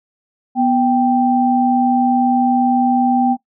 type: tone pair together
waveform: sine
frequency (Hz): 246.2 / 784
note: B3 / G5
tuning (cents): -5 / 0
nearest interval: octave + minor sixth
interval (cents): 2005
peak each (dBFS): -14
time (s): 0.55-3.37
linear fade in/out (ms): 50
effects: noise-tail reverb RT60 0.1 s tail -17 dB re dry